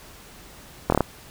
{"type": "slowing click train", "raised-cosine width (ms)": 1, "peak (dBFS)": -4, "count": 5, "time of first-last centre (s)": [0.9, 1.007], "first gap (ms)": 23, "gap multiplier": 1.1, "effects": ["pink hiss -46 dBFS RMS until 1.3 s"]}